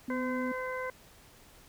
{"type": "tone", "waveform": "sine", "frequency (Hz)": 251.8, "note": "B3", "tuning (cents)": 34, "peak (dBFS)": -32, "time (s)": [0.08, 0.52], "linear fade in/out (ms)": 5}
{"type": "harmonic tone", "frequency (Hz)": 512, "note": "C5", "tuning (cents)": -38, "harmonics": [1, 2, 3, 4], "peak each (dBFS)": [-36, -39, -41, -42], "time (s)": [0.1, 0.9], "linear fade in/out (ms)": 2}
{"effects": ["pink hiss -57 dBFS RMS until 1.68 s"]}